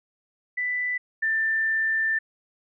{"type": "tone pair in turn", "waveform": "sine", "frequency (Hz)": [1986, 1780.8], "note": ["B6", "A6"], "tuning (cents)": [9, 20], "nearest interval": "major second", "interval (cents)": 189, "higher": "first", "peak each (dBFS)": [-24, -21], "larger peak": "second", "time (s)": [[0.57, 0.98], [1.22, 2.19]], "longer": "second", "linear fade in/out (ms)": 10, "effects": []}